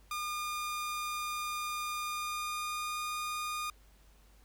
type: tone with pitch glide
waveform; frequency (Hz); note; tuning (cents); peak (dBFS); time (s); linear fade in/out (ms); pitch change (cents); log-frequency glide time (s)
sawtooth; 1212 to 1221.8; D#6 to D#6; -46 to -32; -31; 0.11-3.7; 2; +14; 1.97-3.04
effects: added 50 Hz sine -59 dBFS peak until 4.44 s + pink hiss -66 dBFS RMS until 4.44 s